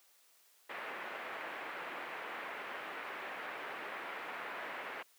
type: low-pass noise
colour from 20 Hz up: white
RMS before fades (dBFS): -43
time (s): 0.69-5.03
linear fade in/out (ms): 10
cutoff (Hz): 2200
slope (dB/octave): 24
effects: white hiss -67 dBFS RMS until 5.18 s + high-pass 400 Hz 12 dB/octave